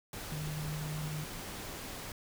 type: tone in noise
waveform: sine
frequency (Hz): 152.3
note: D#3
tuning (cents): -37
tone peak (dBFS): -36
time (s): 0.32-1.24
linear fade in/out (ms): 2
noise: pink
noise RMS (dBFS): -43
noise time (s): 0.13-2.12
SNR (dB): +4
effects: none